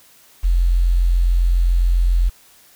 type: tone with quantisation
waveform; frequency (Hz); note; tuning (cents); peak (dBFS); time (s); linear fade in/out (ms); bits
sine; 43.65; F1; 0; -12; 0.43-2.3; 20; 7
effects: white hiss -50 dBFS RMS until 2.75 s